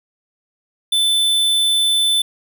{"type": "tone", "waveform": "square", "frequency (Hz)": 3520, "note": "A7", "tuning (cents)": 0, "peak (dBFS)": -14, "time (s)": [0.92, 2.22], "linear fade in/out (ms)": 5, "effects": []}